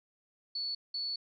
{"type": "tone bursts at uneven times", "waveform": "sine", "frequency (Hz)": 4435, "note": "C#8", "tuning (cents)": 0, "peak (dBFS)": -33, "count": 2, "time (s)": [[0.55, 0.75], [0.94, 1.16]], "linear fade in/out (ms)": 5, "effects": []}